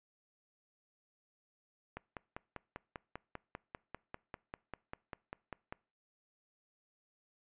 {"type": "click train", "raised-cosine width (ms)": 0.5, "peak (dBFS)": -27, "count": 20, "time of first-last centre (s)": [1.97, 5.725], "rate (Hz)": 5.06, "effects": ["noise-tail reverb RT60 0.4 s tail -24 dB re dry", "resampled to 8000 Hz"]}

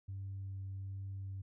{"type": "tone with vibrato", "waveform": "sine", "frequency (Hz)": 97, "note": "G2", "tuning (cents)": -18, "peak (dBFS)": -39, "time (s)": [0.08, 1.42], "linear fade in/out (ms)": 10, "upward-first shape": "sine", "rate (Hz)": 1.3, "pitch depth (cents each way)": 8, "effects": ["tanh soft clip ceiling -37 dBFS"]}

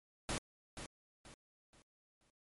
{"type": "noise with echo", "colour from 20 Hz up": "pink", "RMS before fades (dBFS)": -38, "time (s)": [0.29, 0.38], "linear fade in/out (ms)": 0, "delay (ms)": 480, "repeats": 4, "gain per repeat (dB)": -9, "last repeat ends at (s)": 2.3, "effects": ["MP3 48 kbps"]}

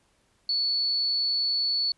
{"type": "tone", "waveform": "sine", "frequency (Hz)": 4435, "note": "C#8", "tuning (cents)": 0, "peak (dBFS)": -23, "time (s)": [0.49, 1.92], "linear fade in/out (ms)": 2, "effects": ["pink hiss -67 dBFS RMS until 1.97 s", "resampled to 24000 Hz"]}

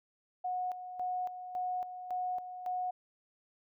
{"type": "tone with tremolo", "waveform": "sine", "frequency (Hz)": 730, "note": "F#5", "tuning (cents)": -24, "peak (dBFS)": -32, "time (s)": [0.44, 2.91], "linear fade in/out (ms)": 10, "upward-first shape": "square", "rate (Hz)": 1.8, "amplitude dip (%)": 65, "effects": []}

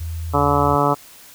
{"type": "tone", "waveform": "sine", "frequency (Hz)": 82.2, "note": "E2", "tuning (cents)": -4, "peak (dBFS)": -24, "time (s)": [0, 0.76], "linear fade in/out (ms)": 10}
{"type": "harmonic tone", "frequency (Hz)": 143.8, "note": "D3", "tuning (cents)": -36, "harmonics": [1, 2, 3, 4, 5, 6, 7, 8, 9], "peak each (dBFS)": [-23, -23, -23, -23, -23, -23, -23, -23, -23], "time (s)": [0.33, 0.95], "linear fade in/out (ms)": 20}
{"effects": ["white hiss -44 dBFS RMS until 1.34 s"]}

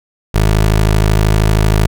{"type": "tone", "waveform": "20% pulse", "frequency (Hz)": 52.9, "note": "G#1", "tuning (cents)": 33, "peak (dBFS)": -4, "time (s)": [0.34, 1.87], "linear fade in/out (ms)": 10, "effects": []}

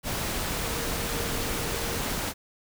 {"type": "tone in noise", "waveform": "sine", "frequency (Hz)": 466.2, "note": "A#4", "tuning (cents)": 0, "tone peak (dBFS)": -39, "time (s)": [0.61, 2.05], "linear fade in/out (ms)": 50, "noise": "pink", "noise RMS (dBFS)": -30, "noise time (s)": [0.03, 2.34], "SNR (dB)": -12, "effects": []}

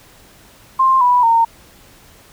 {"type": "tone with pitch steps", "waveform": "sine", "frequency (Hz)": [1054, 983.4, 917.6], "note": ["C6", "B5", "A#5"], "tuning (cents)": [12, -8, -28], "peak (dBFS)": -9, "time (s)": [0.79, 1.45], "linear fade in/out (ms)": 10, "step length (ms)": 220, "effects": ["pink hiss -46 dBFS RMS until 2.32 s"]}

